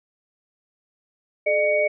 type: tone cluster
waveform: sine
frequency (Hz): 428.9 / 604 / 2242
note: A4 / D5 / C#7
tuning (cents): -44 / +48 / +19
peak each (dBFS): -27 / -19 / -23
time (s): 1.46-1.88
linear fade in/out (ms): 10
effects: none